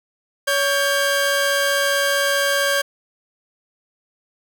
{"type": "tone pair together", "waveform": "sawtooth", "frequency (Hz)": [562.8, 1593], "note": ["C#5", "G6"], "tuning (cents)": [26, 27], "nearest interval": "octave + tritone", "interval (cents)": 1801, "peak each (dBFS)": -16, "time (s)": [0.47, 2.82], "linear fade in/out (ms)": 10, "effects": []}